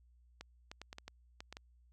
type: clicks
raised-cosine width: 0.2 ms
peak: -29 dBFS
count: 9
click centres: 0.41 / 0.715 / 0.816 / 0.929 / 0.984 / 1.08 / 1.405 / 1.526 / 1.569 s
effects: added 60 Hz sine -63 dBFS peak until 1.92 s